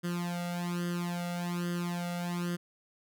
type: tone with flanger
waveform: sawtooth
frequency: 174.6 Hz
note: F3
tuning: in tune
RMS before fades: -34 dBFS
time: 0.03-2.57 s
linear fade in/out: 20 ms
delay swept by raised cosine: 0.62 to 1.47 ms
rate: 1.2 Hz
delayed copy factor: +0.9
effects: none